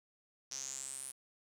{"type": "tone with band-pass filter sweep", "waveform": "sawtooth", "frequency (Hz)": 134.3, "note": "C3", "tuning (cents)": 46, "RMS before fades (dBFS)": -44, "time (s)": [0.51, 1.12], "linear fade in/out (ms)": 10, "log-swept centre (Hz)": [5800, 10000], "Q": 8.8, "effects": []}